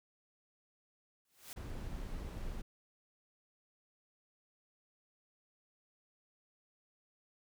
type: noise with exponential growth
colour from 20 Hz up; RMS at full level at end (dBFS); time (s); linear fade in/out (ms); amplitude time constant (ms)
white; -45; 1.25-1.53; 1; 60
type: noise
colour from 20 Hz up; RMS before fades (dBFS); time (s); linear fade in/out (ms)
brown; -42; 1.56-2.62; 10
effects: none